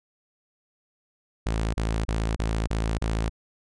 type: tone bursts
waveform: sawtooth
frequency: 55 Hz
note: A1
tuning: in tune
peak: -20 dBFS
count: 6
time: 1.46-3.295 s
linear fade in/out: 5 ms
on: 280 ms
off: 31 ms
effects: resampled to 22050 Hz